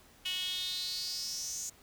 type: tone with high-pass filter sweep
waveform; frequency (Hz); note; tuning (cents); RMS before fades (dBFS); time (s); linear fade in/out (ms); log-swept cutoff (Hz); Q
sawtooth; 367.4; F#4; -12; -37; 0.25-1.7; 10; 2900 to 6800; 7
effects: pink hiss -60 dBFS RMS until 1.82 s